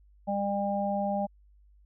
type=harmonic tone; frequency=200.6 Hz; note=G3; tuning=40 cents sharp; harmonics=1 / 3 / 4; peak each=-31 / -31 / -31 dBFS; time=0.27-1.27 s; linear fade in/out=20 ms; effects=added 50 Hz sine -56 dBFS peak until 1.85 s